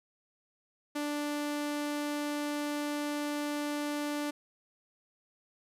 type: tone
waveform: sawtooth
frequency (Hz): 293.7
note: D4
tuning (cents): 0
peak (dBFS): -28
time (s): 0.95-4.31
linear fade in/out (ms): 10
effects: resampled to 32000 Hz